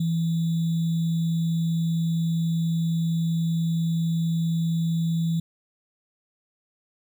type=tone with sample-and-hold; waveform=sine; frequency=165.3 Hz; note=E3; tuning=5 cents sharp; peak=-21 dBFS; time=0-5.4 s; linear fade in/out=5 ms; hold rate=3675 Hz; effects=none